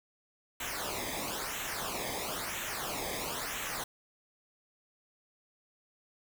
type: noise with flanger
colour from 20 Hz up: pink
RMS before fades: -37 dBFS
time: 0.6-3.84 s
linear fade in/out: 5 ms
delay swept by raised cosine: 0.2 to 0.72 ms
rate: 1 Hz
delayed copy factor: -0.75
effects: none